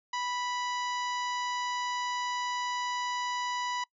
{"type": "harmonic tone", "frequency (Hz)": 985, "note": "B5", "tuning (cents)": -5, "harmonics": [1, 2, 3, 4, 5, 6, 7], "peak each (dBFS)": [-32, -38, -42, -44, -46, -48, -49], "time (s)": [0.13, 3.84], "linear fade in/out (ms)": 5, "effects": ["noise-tail reverb RT60 0.1 s tail -24 dB re dry"]}